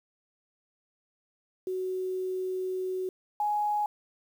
sine tone pair in turn, 372 / 835.1 Hz, F#4 / G#5, +9 / +9 cents, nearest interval octave + major second, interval 1400 cents, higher second, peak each -29 / -25 dBFS, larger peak second, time 1.67-3.09 / 3.4-3.86 s, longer first, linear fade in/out 2 ms, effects 9-bit

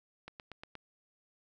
click train, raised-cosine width 0.3 ms, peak -29 dBFS, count 5, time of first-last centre 0.28-0.753 s, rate 8.45 Hz, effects none

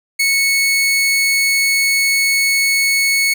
sawtooth tone, 2206 Hz, C#7, 9 cents flat, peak -9 dBFS, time 0.19-3.34 s, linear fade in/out 10 ms, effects none

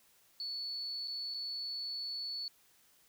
sine tone with dropouts, 4435 Hz, C#8, in tune, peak -37 dBFS, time 0.4-2.48 s, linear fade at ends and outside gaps 1 ms, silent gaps 1.075-1.08 / 1.34-1.344 s, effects white hiss -67 dBFS RMS until 3.08 s

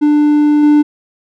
triangle tone with level steps, 296.8 Hz, D4, 18 cents sharp, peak -5 / -3 dBFS, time 0.01-0.83 s, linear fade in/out 20 ms, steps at 0.63 s, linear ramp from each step 2 ms, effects none

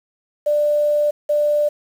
sine tone pair in turn, 592 / 592 Hz, D5 / D5, +14 / +14 cents, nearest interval unison, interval 0 cents, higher neither, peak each -14 dBFS, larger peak neither, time 0.46-1.11 / 1.29-1.69 s, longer first, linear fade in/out 10 ms, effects 7-bit

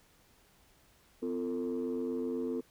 sine tone cluster, 255.5 / 343.5 / 448.1 Hz, C4 / F4 / A4, -41 / -29 / +32 cents, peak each -34 / -37 / -35 dBFS, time 1.22-2.61 s, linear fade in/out 10 ms, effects tanh soft clip ceiling -27 dBFS + pink hiss -65 dBFS RMS until 2.7 s

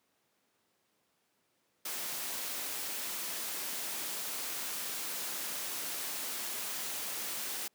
white noise, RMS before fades -38 dBFS, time 1.85-7.68 s, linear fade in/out 5 ms, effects pink hiss -75 dBFS RMS until 7.74 s + high-pass 200 Hz 12 dB/octave

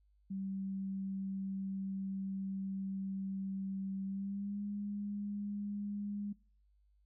sine tone with pitch glide, 193.4 to 204.2 Hz, G3 to G#3, -23 to -29 cents, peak -37 dBFS, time 0.3-6.33 s, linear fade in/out 10 ms, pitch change +94 cents, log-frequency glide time 4.04-4.62 s, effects noise-tail reverb RT60 0.4 s tail -23 dB re dry + added 50 Hz sine -67 dBFS peak until 7.05 s

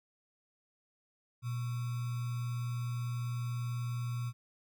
sine tone with sample-and-hold, 120.4 Hz, B2, 44 cents flat, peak -33 dBFS, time 1.42-4.33 s, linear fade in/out 50 ms, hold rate 1225 Hz, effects none

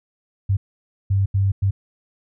sine tone bursts at uneven times, 98 Hz, G2, in tune, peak -15 dBFS, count 4, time 0.49-0.57 / 1.1-1.26 / 1.34-1.52 / 1.62-1.71 s, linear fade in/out 10 ms, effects none

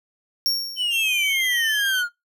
45% pulse tone with exponential decay, 5520 Hz, F8, 21 cents flat, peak -17 dBFS, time 0.46-1.15 s, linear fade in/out 0 ms, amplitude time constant 150 ms
triangle exponential sweep, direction down, 3066 to 1400 Hz, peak -19 dBFS, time 0.76-2.09 s, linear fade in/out 50 ms
40% pulse tone with vibrato, 3136 Hz, G7, in tune, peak -22 dBFS, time 0.9-2.04 s, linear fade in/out 50 ms, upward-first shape triangle, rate 2.3 Hz, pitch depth 54 cents each way
effects noise-tail reverb RT60 0.2 s tail -24 dB re dry

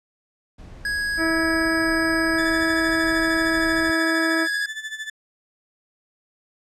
brown noise, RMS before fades -38 dBFS, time 0.58-3.93 s, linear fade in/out 10 ms
square tone, 1661.2 Hz, G#6, in tune, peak -23 dBFS, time 0.85-4.66 s, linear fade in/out 2 ms
harmonic tone, 324.9 Hz, E4, 25 cents flat, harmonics 1 / 2 / 3 / 4 / 5 / 6 / 7, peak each -22 / -28 / -36 / -30 / -35 / -35 / -36 dBFS, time 1.17-4.48 s, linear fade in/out 50 ms
35% pulse tone with tremolo, 1746 Hz, A6, 14 cents flat, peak -25 dBFS, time 2.38-5.1 s, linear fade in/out 5 ms, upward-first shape sine, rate 13 Hz, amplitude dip 75%
effects low-pass 8000 Hz 12 dB/octave

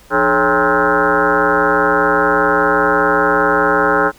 sine tone with frequency modulation, 926 Hz, A#5, 12 cents flat, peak -10 dBFS, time 0.1-4.12 s, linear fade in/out 50 ms, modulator 125 Hz, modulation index 5, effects pink hiss -46 dBFS RMS until 4.18 s

